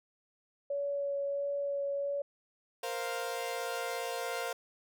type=tone with vibrato; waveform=sine; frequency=564 Hz; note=C#5; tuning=30 cents sharp; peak=-31 dBFS; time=0.7-2.22 s; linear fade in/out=5 ms; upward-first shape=sine; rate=1.5 Hz; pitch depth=9 cents each way
type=chord; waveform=sawtooth; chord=Bb suspended second; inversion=none; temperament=equal; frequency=466.2 / 523.3 / 698.5 Hz; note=Bb4 / C5 / F5; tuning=0 / 0 / 0 cents; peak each=-35 dBFS; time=2.83-4.53 s; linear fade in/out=5 ms
effects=none